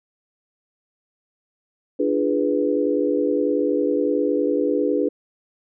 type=chord; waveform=sine; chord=D diminished seventh; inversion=none; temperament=equal with one note detuned; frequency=293.7 / 343.6 / 415.3 / 493.9 Hz; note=D4 / F4 / Ab4 / Cb5; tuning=0 / -28 / 0 / 0 cents; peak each=-22 / -26 / -23 / -23 dBFS; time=1.99-5.09 s; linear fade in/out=10 ms; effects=none